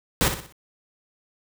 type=noise with echo; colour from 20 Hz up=pink; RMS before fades=-20 dBFS; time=0.21-0.28 s; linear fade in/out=0 ms; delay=61 ms; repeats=4; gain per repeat=-8 dB; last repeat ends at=0.524 s; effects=none